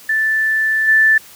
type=tone with level steps; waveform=sine; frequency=1760 Hz; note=A6; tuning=in tune; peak=-13 / -8 dBFS; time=0.09-1.18 s; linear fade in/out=5 ms; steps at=0.87 s; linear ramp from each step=20 ms; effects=white hiss -41 dBFS RMS until 1.35 s